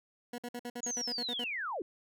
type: tone bursts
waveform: 20% pulse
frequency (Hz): 241.8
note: B3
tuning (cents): -36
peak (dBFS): -33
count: 11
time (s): 0.33-1.442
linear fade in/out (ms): 5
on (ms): 52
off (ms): 54
type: linear sweep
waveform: sine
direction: down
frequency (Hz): 6850 to 298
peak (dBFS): -34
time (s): 0.83-1.82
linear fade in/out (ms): 2
effects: none